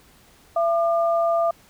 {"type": "tone pair together", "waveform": "sine", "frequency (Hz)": [673.5, 1200], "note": ["E5", "D6"], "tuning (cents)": [37, 37], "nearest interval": "minor seventh", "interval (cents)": 1000, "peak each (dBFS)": [-18, -26], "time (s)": [0.56, 1.51], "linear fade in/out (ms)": 5, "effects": ["pink hiss -54 dBFS RMS until 1.69 s"]}